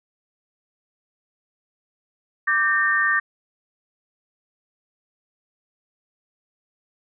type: chord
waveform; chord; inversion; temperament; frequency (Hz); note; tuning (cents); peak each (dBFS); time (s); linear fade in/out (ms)
sine; G minor; second; equal with one note detuned; 1174.7 / 1568 / 1825.2; D6 / G6 / Bb6; 0 / 0 / -37; -24 / -23 / -19; 2.47-3.2; 10
effects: none